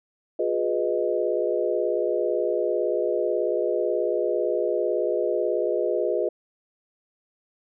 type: chord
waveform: sine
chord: F half-diminished seventh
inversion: none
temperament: equal with one note detuned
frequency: 357.2 / 415.3 / 493.9 / 622.3 Hz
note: F4 / Ab4 / Cb5 / Eb5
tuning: +39 / 0 / 0 / 0 cents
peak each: -27 dBFS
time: 0.39-6.29 s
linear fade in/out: 5 ms
effects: none